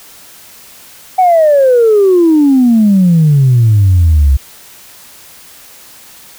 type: exponential sweep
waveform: sine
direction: down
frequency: 760 to 65.41 Hz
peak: -3 dBFS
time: 1.18-4.37 s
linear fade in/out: 10 ms
effects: tanh soft clip ceiling -1 dBFS + white hiss -37 dBFS RMS until 6.38 s